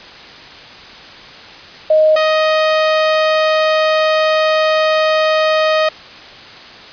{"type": "tone pair in turn", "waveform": ["sine", "sawtooth"], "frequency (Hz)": [622.3, 625.5], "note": ["D#5", "D#5"], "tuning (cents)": [0, 9], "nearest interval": "unison", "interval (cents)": 9, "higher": "second", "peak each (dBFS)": -7, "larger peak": "neither", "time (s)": [[1.9, 2.16], [2.16, 5.89]], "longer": "second", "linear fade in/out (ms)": 5, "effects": ["white hiss -35 dBFS RMS until 6.92 s", "resampled to 11025 Hz"]}